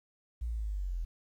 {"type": "linear sweep", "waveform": "sine", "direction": "down", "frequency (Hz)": [60, 40.42], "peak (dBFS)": -32, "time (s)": [0.41, 1.05], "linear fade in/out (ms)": 10, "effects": ["11-bit"]}